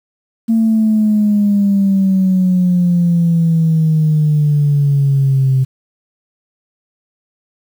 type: exponential sweep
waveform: sine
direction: down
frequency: 227.1 to 130.81 Hz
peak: -8 dBFS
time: 0.48-5.65 s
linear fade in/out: 20 ms
effects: tanh soft clip ceiling -5 dBFS + 7-bit